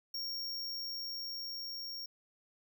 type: tone with level ramp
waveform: square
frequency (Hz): 5540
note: F8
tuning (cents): -15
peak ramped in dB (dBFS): -37 to -41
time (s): 0.14-2.06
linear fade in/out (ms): 5
effects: none